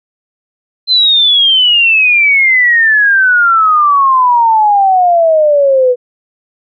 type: exponential sweep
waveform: sine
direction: down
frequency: 4115 to 488.9 Hz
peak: -5 dBFS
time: 0.87-5.96 s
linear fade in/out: 50 ms
effects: none